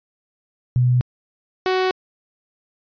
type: tone pair in turn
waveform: sine / sawtooth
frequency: 124.4 / 372.8 Hz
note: B2 / F#4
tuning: +13 / +13 cents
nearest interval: octave + perfect fifth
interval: 1900 cents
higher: second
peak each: -13 dBFS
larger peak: neither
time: 0.76-1.01 / 1.66-1.91 s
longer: neither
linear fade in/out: 0 ms
effects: resampled to 11025 Hz